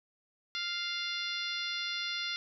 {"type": "harmonic tone", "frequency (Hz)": 698.5, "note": "F5", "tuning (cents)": 0, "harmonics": [2, 3, 4, 5, 6, 7, 8], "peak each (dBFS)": [-41, -40, -42, -38, -41, -43, -48], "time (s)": [0.55, 2.36], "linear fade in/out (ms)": 0, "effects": []}